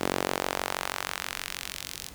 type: tone with high-pass filter sweep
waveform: sawtooth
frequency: 46.25 Hz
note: F#1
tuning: in tune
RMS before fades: -33 dBFS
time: 0-2.1 s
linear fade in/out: 20 ms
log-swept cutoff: 300 to 4500 Hz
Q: 0.88
effects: pink hiss -48 dBFS RMS until 2.14 s